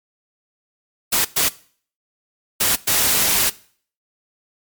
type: noise bursts at uneven times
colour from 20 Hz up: white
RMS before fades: -17 dBFS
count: 4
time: 1.12-1.25 / 1.36-1.49 / 2.6-2.76 / 2.87-3.5 s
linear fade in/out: 10 ms
effects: noise-tail reverb RT60 0.5 s tail -20 dB re dry + MP3 96 kbps